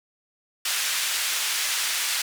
pink band-pass noise, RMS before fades -26 dBFS, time 0.65-2.22 s, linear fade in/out 5 ms, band 2000 to 12000 Hz, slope 12 dB/octave, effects none

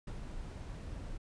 brown noise with ADSR envelope, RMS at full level -40 dBFS, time 0.07-1.18 s, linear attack 5 ms, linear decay 67 ms, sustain -3 dB, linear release 15 ms, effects resampled to 22050 Hz

